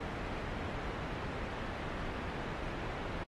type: low-pass noise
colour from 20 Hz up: pink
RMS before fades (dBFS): -40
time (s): 0-3.24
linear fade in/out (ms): 10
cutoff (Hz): 2100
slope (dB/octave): 12
effects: AAC 32 kbps